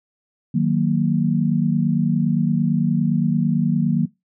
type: chord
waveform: sine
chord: D# minor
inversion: none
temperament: equal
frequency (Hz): 155.56 / 185 / 233.1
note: D#3 / F#3 / A#3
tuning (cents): 0 / 0 / 0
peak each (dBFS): -20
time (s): 0.54-4.06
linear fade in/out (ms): 10
effects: noise-tail reverb RT60 0.2 s tail -21 dB re dry